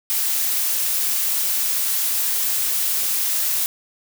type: noise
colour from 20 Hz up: blue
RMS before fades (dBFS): -21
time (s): 0.1-3.66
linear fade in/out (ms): 0
effects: none